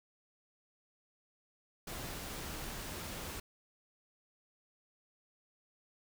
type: noise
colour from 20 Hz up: pink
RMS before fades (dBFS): -43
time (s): 1.87-3.4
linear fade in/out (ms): 5
effects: none